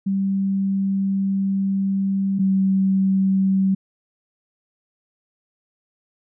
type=tone pair in turn; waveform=sine; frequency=194.8 / 192.12 Hz; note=G3 / G3; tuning=-11 / -35 cents; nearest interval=unison; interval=24 cents; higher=first; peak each=-18 / -15 dBFS; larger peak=second; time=0.06-2.39 / 2.39-3.75 s; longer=first; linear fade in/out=10 ms; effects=none

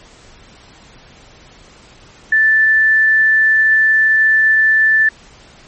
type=tone; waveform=sine; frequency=1760 Hz; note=A6; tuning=in tune; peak=-8 dBFS; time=2.32-5.09 s; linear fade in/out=5 ms; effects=pink hiss -43 dBFS RMS until 5.67 s + MP3 32 kbps

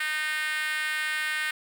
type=tone with high-pass filter; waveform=5% pulse; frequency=307.1 Hz; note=D#4; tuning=23 cents flat; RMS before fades=-29 dBFS; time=0-1.51 s; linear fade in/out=5 ms; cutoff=1700 Hz; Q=4.1; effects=9-bit

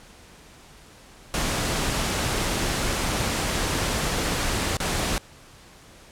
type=noise with dropouts; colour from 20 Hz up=pink; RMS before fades=-25 dBFS; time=1.34-5.18 s; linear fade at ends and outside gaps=0 ms; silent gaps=4.769-4.802 s; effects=pink hiss -49 dBFS RMS until 6.11 s + low-pass 10000 Hz 12 dB/octave

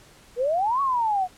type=exponential two-way sweep; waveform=sine; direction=up then down; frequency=466.2 to 1131 to 717 Hz; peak=-20 dBFS; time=0.36-1.28 s; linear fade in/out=50 ms; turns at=0.81 s; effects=pink hiss -52 dBFS RMS until 1.37 s + low-pass 11000 Hz 12 dB/octave

